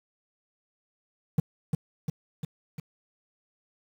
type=tone with echo; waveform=triangle; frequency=155.56 Hz; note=D#3; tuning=in tune; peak=-15 dBFS; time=1.38-1.4 s; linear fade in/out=5 ms; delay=350 ms; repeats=4; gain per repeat=-4 dB; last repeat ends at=2.8 s; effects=8-bit